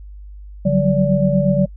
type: tone cluster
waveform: sine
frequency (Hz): 144.9 / 183.1 / 191.4 / 578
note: D3 / F#3 / G3 / D5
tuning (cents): -23 / -18 / -41 / -28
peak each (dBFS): -18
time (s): 0.65-1.66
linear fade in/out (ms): 10
effects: noise-tail reverb RT60 0.1 s tail -25 dB re dry + added 50 Hz sine -33 dBFS peak until 1.76 s